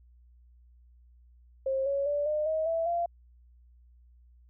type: tone with pitch steps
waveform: sine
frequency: 534 / 557 / 581 / 606 / 632.1 / 659.3 / 687.7 Hz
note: C5 / C#5 / D5 / D#5 / D#5 / E5 / F5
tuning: +35 / +8 / -19 / -46 / +27 / 0 / -27 cents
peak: -26 dBFS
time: 1.66-3.06 s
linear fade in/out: 5 ms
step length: 200 ms
effects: added 60 Hz sine -55 dBFS peak until 4.49 s